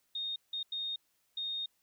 sine tone bursts at uneven times, 3697 Hz, A#7, 15 cents flat, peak -34 dBFS, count 4, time 0.15-0.36 / 0.53-0.63 / 0.72-0.96 / 1.37-1.66 s, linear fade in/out 5 ms, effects white hiss -75 dBFS RMS until 1.82 s

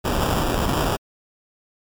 pink noise with sample-and-hold, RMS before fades -21 dBFS, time 0.04-0.97 s, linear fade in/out 20 ms, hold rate 2100 Hz, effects MP3 96 kbps

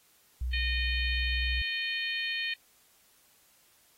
sine tone with pitch glide, 61.74 to 62.35 Hz, B1 to B1, 0 to +17 cents, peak -29 dBFS, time 0.41-1.62 s, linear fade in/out 5 ms, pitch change +17 cents, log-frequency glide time 0.58-1.18 s
harmonic tone, 614 Hz, D#5, 23 cents flat, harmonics 3 / 4 / 5 / 6 / 7, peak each -35 / -34 / -36 / -42 / -41 dBFS, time 0.53-2.54 s, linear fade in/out 5 ms
effects white hiss -64 dBFS RMS until 3.97 s + AAC 48 kbps

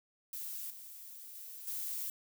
violet noise with level steps, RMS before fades -42 / -50 / -48 / -39 dBFS, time 0.33-2.1 s, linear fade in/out 2 ms, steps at 0.7 / 1.35 / 1.67 s, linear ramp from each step 5 ms, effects none

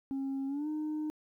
sine tone with pitch glide, 271.1 to 306.1 Hz, C#4 to D#4, -38 to -28 cents, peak -30 dBFS, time 0.11-1.1 s, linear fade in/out 0 ms, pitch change +210 cents, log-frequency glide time 0.47-0.68 s, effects tanh soft clip ceiling -31 dBFS + 12-bit

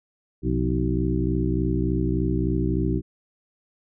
harmonic tone with a mistuned harmonic, 63.4 Hz, B1, 46 cents sharp, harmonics 1 / 2 / 3 / 4 / 5 / 6, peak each -26 / -27 / -28 / -30 / -27 / -30 dBFS, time 0.42-3.02 s, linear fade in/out 50 ms, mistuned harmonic 3, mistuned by -100 cents, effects none

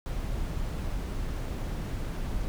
brown noise, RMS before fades -32 dBFS, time 0.06-2.48 s, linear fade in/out 0 ms, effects none

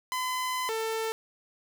sawtooth tone pair in turn, 1016 / 445.8 Hz, B5 / A4, +49 / +23 cents, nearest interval octave + major second, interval 1426 cents, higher first, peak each -25 dBFS, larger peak neither, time 0.12-0.69 / 0.69-1.12 s, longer first, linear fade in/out 0 ms, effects none

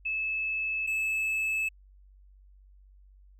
sine / triangle tone pair in turn, 2607 / 2607 Hz, E7 / E7, -20 / -20 cents, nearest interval unison, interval 0 cents, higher neither, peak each -28 / -25 dBFS, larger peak second, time 0.05-0.87 / 0.87-1.69 s, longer neither, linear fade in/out 10 ms, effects added 48 Hz sine -53 dBFS peak until 3.39 s

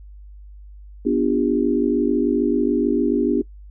sine chord, G dominant seventh, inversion first, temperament equal with one note detuned, 246.9 / 293.7 / 349.2 / 400.9 Hz, B3 / D4 / F4 / G4, 0 / 0 / 0 / +39 cents, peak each -21 / -20 / -23 / -23 dBFS, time 1.05-3.42 s, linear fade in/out 10 ms, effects noise-tail reverb RT60 0.1 s tail -21 dB re dry + added 50 Hz sine -38 dBFS peak until 3.7 s

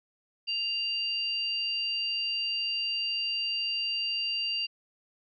sine tone pair together, 2794 / 4686 Hz, F7 / D8, 0 / -5 cents, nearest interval major sixth, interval 895 cents, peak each -30 / -32 dBFS, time 0.47-4.67 s, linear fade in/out 20 ms, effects none

